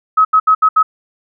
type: tone bursts at uneven times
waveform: sine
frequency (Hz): 1278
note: D#6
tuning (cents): +46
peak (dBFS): -6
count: 5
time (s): 0.17-0.25 / 0.33-0.4 / 0.47-0.55 / 0.62-0.69 / 0.76-0.83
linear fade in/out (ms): 10
effects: none